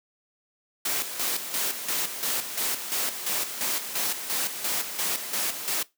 white noise with tremolo, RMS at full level -27 dBFS, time 0.85-5.83 s, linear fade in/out 5 ms, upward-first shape square, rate 2.9 Hz, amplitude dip 60%, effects noise-tail reverb RT60 0.2 s tail -20 dB re dry + high-pass 200 Hz 12 dB/octave

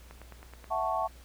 click train, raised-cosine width 0.5 ms, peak -32 dBFS, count 6, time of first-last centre 0.11-0.642 s, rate 9.39 Hz
sine chord, F# minor seventh, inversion third, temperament equal, 659.3 / 740 / 880 / 1108.7 Hz, E5 / F#5 / A5 / C#6, 0 / 0 / 0 / 0 cents, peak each -33 dBFS, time 0.7-1.08 s, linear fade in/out 20 ms
effects added 60 Hz sine -50 dBFS peak until 1.24 s + pink hiss -57 dBFS RMS until 1.24 s

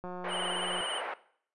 click train, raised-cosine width 1 ms, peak -27 dBFS, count 139, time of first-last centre 0.04-0.807 s, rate 180 Hz
pink band-pass noise, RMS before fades -37 dBFS, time 0.24-1.14 s, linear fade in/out 5 ms, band 480 to 2100 Hz, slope 24 dB/octave
square tone with vibrato, 2989 Hz, F#7, 17 cents sharp, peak -35 dBFS, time 0.28-1.02 s, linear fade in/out 50 ms, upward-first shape sine, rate 18 Hz, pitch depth 60 cents each way
effects noise-tail reverb RT60 0.6 s tail -18 dB re dry + resampled to 24000 Hz

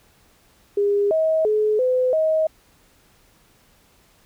sine tone with pitch steps, 406 / 637 / 426.9 / 508 / 632 Hz, G#4 / D#5 / G#4 / B4 / D#5, -39 / +41 / +48 / +49 / +27 cents, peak -16 dBFS, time 0.77-2.47 s, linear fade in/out 5 ms, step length 340 ms, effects pink hiss -57 dBFS RMS until 4.25 s

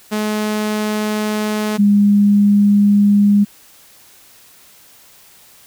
sawtooth / sine tone pair in turn, 212.8 / 203.9 Hz, G#3 / G#3, +42 / -32 cents, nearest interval minor second, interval 74 cents, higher first, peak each -13 / -8 dBFS, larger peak second, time 0.11-1.78 / 1.78-3.45 s, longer neither, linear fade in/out 20 ms, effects white hiss -46 dBFS RMS until 5.66 s

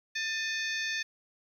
harmonic tone with a mistuned harmonic, 891 Hz, A5, 22 cents sharp, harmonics 2 / 3 / 4 / 5 / 6 / 7, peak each -33 / -37 / -39 / -41 / -43 / -44 dBFS, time 0.15-1.03 s, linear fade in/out 10 ms, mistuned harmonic 3, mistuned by -120 cents, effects 10-bit

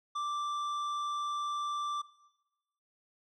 sine tone with tanh clipping, 1174.7 Hz, D6, in tune, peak -34 dBFS, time 0.15-2.02 s, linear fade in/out 10 ms, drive 10 dB, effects noise-tail reverb RT60 1.0 s tail -18 dB re dry

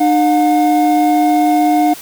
triangle tone pair together, 302.6 / 719.3 Hz, D#4 / F#5, -48 / -49 cents, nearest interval octave + minor third, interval 1499 cents, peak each -10 dBFS, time 0-1.94 s, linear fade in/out 10 ms, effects white hiss -33 dBFS RMS until 2.01 s

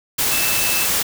sine tone in noise, 2637 Hz, E7, in tune, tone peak -24 dBFS, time 0.31-0.86 s, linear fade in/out 10 ms, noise white, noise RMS -19 dBFS, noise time 0.18-1.03 s, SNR -8 dB, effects none

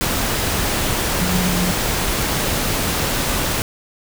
sine tone in noise, 180 Hz, F#3, 47 cents flat, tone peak -19 dBFS, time 1.21-1.71 s, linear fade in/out 0 ms, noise pink, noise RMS -20 dBFS, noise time 0.01-3.62 s, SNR -2 dB, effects none

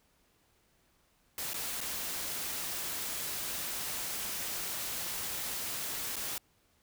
white noise with dropouts, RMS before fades -37 dBFS, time 1.38-6.38 s, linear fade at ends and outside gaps 1 ms, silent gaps 1.534-1.542 / 1.806-1.812 / 6.158-6.165 s, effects pink hiss -70 dBFS RMS until 6.82 s

